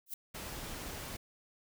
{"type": "noise with exponential growth", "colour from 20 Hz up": "violet", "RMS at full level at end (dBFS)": -34, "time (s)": [0.06, 0.14], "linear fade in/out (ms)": 5, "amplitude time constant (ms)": 17}
{"type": "noise", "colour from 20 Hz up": "pink", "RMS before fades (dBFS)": -43, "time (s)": [0.34, 1.17], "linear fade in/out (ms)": 10}
{"effects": []}